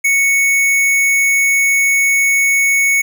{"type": "tone", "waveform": "square", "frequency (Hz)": 2217, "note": "C#7", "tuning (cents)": 0, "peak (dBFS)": -11, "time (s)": [0.04, 3.02], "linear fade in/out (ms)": 10, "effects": []}